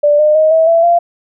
sine tone with pitch steps, 587.3 / 606.3 / 625.8 / 646 / 666.9 / 688.4 Hz, D5 / D#5 / D#5 / E5 / E5 / F5, 0 / -45 / +10 / -35 / +20 / -25 cents, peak -6 dBFS, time 0.03-0.99 s, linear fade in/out 10 ms, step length 160 ms, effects none

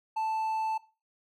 triangle tone, 880 Hz, A5, in tune, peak -26 dBFS, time 0.16-0.78 s, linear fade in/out 10 ms, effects noise-tail reverb RT60 0.3 s tail -17 dB re dry

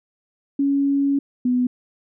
sine tone pair in turn, 279.2 / 248.7 Hz, C#4 / B3, +13 / +12 cents, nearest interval major second, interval 201 cents, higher first, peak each -16 dBFS, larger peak neither, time 0.59-1.19 / 1.45-1.67 s, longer first, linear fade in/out 5 ms, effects none

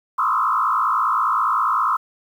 sine tone with frequency modulation, 1174.7 Hz, D6, in tune, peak -16 dBFS, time 0.18-1.97 s, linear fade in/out 10 ms, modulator 54.9 Hz, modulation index 3.1, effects 8-bit

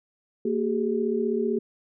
sine tone cluster, 230.2 / 382.6 / 418.2 Hz, A#3 / G4 / G#4, -22 / -42 / +12 cents, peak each -27 dBFS, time 0.45-1.59 s, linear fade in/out 5 ms, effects none

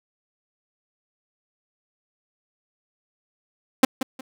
sawtooth tone with echo, 262 Hz, C4, 2 cents sharp, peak -6 dBFS, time 3.83-3.85 s, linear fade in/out 5 ms, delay 180 ms, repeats 2, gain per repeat -12 dB, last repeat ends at 4.21 s, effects none

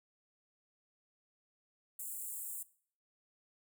pink high-pass noise, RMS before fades -43 dBFS, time 1.99-2.63 s, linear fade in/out 5 ms, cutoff 7400 Hz, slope 96 dB/octave, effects noise-tail reverb RT60 0.5 s tail -19 dB re dry

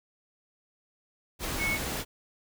sine tone in noise, 2205 Hz, C#7, 10 cents flat, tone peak -27 dBFS, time 1.58-1.79 s, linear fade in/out 50 ms, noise pink, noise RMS -33 dBFS, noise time 1.39-2.05 s, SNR +3 dB, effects none

